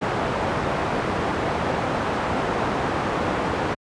white low-pass noise, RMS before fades -24 dBFS, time 0.01-3.75 s, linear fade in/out 20 ms, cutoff 990 Hz, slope 12 dB/octave, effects high-pass 60 Hz 12 dB/octave + resampled to 22050 Hz

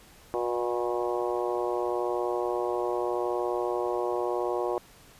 harmonic tone with a mistuned harmonic, 120.8 Hz, B2, 38 cents flat, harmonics 3 / 4 / 5 / 6 / 7 / 8 / 9, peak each -30 / -32 / -34 / -36 / -37 / -38 / -39 dBFS, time 0.34-4.78 s, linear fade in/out 0 ms, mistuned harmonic 7, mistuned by -45 cents, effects pink hiss -54 dBFS RMS until 5.19 s + resampled to 32000 Hz

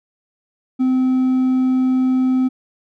triangle tone with hard clipping, 257.8 Hz, C4, 26 cents flat, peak -14 dBFS, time 0.79-2.49 s, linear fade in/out 20 ms, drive 5 dB, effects none

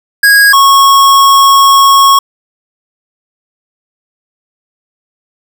square tone pair in turn, 1647 / 1099.2 Hz, G#6 / C#6, -15 / -15 cents, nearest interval perfect fifth, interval 700 cents, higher first, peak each -3 dBFS, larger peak neither, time 0.23-0.53 / 0.53-2.19 s, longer second, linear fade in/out 5 ms, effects none

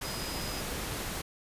sine tone in noise, 4978 Hz, D#8, in tune, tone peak -42 dBFS, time 0.04-0.61 s, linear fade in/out 10 ms, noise pink, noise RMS -36 dBFS, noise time 0.01-1.22 s, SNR -9 dB, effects resampled to 32000 Hz

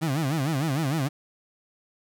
30% pulse tone with vibrato, 146.8 Hz, D3, in tune, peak -21 dBFS, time 0.01-1.09 s, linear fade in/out 20 ms, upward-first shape sine, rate 6.6 Hz, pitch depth 210 cents each way, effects none

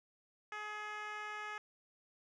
10% pulse tone with band-pass filter, 421.9 Hz, G#4, 27 cents sharp, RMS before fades -44 dBFS, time 0.52-1.58 s, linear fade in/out 2 ms, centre 1500 Hz, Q 1, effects resampled to 22050 Hz

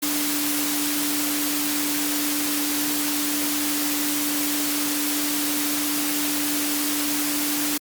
sine tone in noise, 293.7 Hz, D4, in tune, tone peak -26 dBFS, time 0.02-7.78 s, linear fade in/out 10 ms, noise white, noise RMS -25 dBFS, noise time 0.02-7.78 s, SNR -4 dB, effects high-pass 150 Hz 12 dB/octave + Opus 48 kbps

